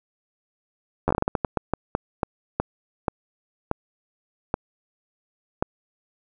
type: slowing click train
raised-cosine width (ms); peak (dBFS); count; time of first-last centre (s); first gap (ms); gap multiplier
1; -7; 19; 1.08-5.625; 11; 1.31
effects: none